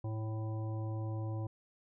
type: harmonic tone with a mistuned harmonic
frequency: 110 Hz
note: A2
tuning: in tune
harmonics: 1 / 3 / 5 / 7 / 9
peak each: -35 / -45 / -49 / -52 / -54 dBFS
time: 0.04-1.47 s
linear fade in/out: 5 ms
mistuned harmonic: 1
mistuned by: -17 cents
effects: none